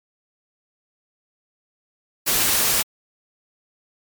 white noise, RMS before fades -19 dBFS, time 2.26-2.83 s, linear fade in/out 20 ms, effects MP3 96 kbps

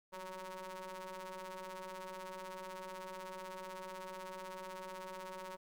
sawtooth ring-modulated tone, 184.5 Hz, F#3, 5 cents flat, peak -38 dBFS, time 0.12-5.57 s, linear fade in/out 20 ms, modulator 746 Hz, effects 13-bit

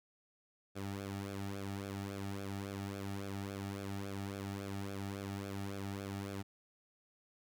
sawtooth tone with flanger, 98.8 Hz, G2, 14 cents sharp, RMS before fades -42 dBFS, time 0.75-6.43 s, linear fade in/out 20 ms, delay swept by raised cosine 1 to 2 ms, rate 3.6 Hz, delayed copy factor -0.75, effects none

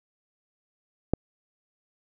click, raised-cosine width 2 ms, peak -8 dBFS, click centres 1.136 s, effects none

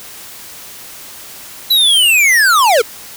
square linear sweep, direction down, 4000 to 415.3 Hz, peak -8 dBFS, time 1.7-2.82 s, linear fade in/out 10 ms, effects white hiss -33 dBFS RMS until 3.16 s

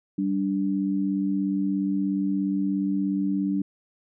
sine tone pair together, 194.55 / 291.5 Hz, G3 / D4, -13 / -13 cents, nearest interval perfect fifth, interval 700 cents, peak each -25 dBFS, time 0.18-3.62 s, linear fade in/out 5 ms, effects none

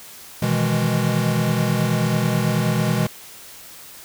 square chord, E major seventh, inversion second, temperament equal, 123.47 / 155.56 / 164.81 / 207.7 Hz, B2 / D#3 / E3 / G#3, 0 / 0 / 0 / 0 cents, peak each -23 / -26 / -24 / -24 dBFS, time 0.42-3.07 s, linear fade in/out 5 ms, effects white hiss -41 dBFS RMS until 4.04 s

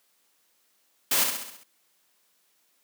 white noise with echo, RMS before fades -23 dBFS, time 1.11-1.24 s, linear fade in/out 5 ms, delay 66 ms, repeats 6, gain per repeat -5 dB, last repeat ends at 1.636 s, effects white hiss -68 dBFS RMS until 2.83 s + high-pass 200 Hz 12 dB/octave

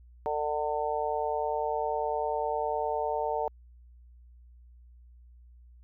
harmonic tone, 149.9 Hz, D3, 36 cents sharp, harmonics 3 / 4 / 5 / 6, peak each -33 / -33 / -33 / -33 dBFS, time 0.26-3.48 s, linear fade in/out 0 ms, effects added 60 Hz sine -51 dBFS peak until 5.83 s

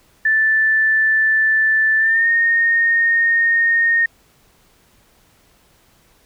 sine tone with pitch glide, 1760 to 1846.4 Hz, A6 to A#6, 0 to -17 cents, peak -12 dBFS, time 0.25-4.06 s, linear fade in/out 5 ms, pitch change +83 cents, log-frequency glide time 1.98-2.28 s, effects pink hiss -55 dBFS RMS until 6.25 s

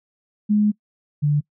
sine tone pair in turn, 209.4 / 146.99 Hz, G#3 / D3, +15 / +2 cents, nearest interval tritone, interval 613 cents, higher first, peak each -14 / -15 dBFS, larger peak first, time 0.49-0.72 / 1.22-1.41 s, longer first, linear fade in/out 20 ms, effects noise-tail reverb RT60 0.1 s tail -24 dB re dry

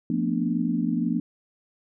sine chord, B half-diminished seventh, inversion second, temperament equal with one note detuned, 174.61 / 225.3 / 246.9 / 293.7 Hz, F3 / A3 / B3 / D4, 0 / +41 / 0 / 0 cents, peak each -28 / -27 / -27 / -29 dBFS, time 0.1-1.2 s, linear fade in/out 2 ms, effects none

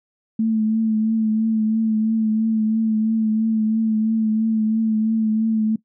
sine tone with vibrato, 220 Hz, A3, in tune, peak -16 dBFS, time 0.39-5.76 s, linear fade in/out 5 ms, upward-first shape triangle, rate 3 Hz, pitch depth 36 cents each way, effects noise-tail reverb RT60 0.1 s tail -19 dB re dry

